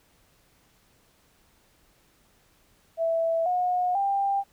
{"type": "tone with pitch steps", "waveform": "sine", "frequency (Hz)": [659.3, 723.1, 793.2], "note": ["E5", "F#5", "G5"], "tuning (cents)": [0, -40, 20], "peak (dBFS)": -22, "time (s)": [2.97, 4.44], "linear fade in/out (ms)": 50, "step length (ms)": 490, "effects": ["pink hiss -63 dBFS RMS until 4.52 s"]}